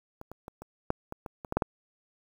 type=clicks; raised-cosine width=1 ms; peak=-28 / -28 / -27 / -29 / -12 / -23 / -24 / -25 / -17 / -10 / -12 dBFS; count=11; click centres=0.214 / 0.316 / 0.481 / 0.62 / 0.904 / 1.124 / 1.262 / 1.448 / 1.524 / 1.57 / 1.622 s; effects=8-bit